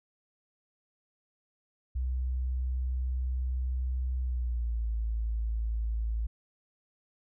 sine tone with pitch glide, 63.4 to 55.51 Hz, B1 to A1, +46 to +16 cents, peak -28 dBFS, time 1.95-6.27 s, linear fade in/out 10 ms, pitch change -230 cents, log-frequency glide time 4.2-4.88 s, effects none

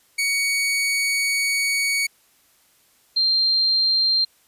sawtooth / sine tone pair in turn, 2240 / 4173 Hz, C#7 / C8, +18 / -5 cents, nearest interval major seventh, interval 1077 cents, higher second, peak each -16 dBFS, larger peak neither, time 0.18-2.07 / 3.16-4.25 s, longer first, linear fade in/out 10 ms, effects white hiss -59 dBFS RMS until 4.47 s + resampled to 32000 Hz

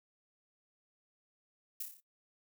violet noise with echo, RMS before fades -39 dBFS, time 1.8-1.83 s, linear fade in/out 5 ms, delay 29 ms, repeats 6, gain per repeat -4 dB, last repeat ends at 2.004 s, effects noise-tail reverb RT60 0.1 s tail -17 dB re dry

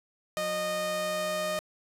sawtooth tone pair together, 180.83 / 616 Hz, F#3 / D#5, -39 / -17 cents, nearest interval octave + major sixth, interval 2122 cents, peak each -37 / -25 dBFS, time 0.37-1.59 s, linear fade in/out 0 ms, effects resampled to 32000 Hz + 9-bit

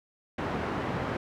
pink band-pass noise, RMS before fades -32 dBFS, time 0.38-1.17 s, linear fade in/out 5 ms, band 110 to 1600 Hz, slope 12 dB/octave, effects none

